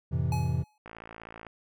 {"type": "chord", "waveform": "triangle", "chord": "F major seventh", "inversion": "none", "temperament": "equal", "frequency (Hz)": [87.31, 110, 130.81, 164.81], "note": ["F2", "A2", "C3", "E3"], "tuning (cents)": [0, 0, 0, 0], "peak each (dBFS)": [-29, -32, -27, -31], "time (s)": [0.11, 0.64], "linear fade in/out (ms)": 20}
{"type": "tone with exponential decay", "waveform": "square", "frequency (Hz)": 846, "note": "G#5", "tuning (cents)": 32, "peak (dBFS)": -32, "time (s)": [0.32, 0.78], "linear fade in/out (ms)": 2, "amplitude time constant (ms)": 100}
{"type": "click train", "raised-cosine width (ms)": 0.5, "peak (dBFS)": -28, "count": 35, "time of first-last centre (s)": [0.86, 1.467], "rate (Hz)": 56}
{"effects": []}